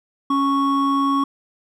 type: tone pair together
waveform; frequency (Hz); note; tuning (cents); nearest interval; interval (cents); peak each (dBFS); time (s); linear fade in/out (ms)
triangle; 277 / 1108; C#4 / C#6; -1 / -1; 2 octaves; 2400; -17; 0.3-1.24; 5
effects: none